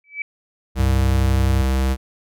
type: tone with exponential growth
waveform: sine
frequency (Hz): 2300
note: D7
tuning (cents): -37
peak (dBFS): -19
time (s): 0.04-0.22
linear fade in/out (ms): 2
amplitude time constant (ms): 37
type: tone with pitch glide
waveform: square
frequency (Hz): 65.41 to 65.9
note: C2 to C2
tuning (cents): 0 to +13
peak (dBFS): -17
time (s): 0.75-1.97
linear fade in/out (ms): 50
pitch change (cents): +13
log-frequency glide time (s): 1.14-1.78
type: tone with vibrato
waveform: sine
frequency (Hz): 97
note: G2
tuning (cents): -18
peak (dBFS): -18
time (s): 0.79-1.62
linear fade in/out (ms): 0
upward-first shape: sine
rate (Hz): 12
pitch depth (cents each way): 45
effects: none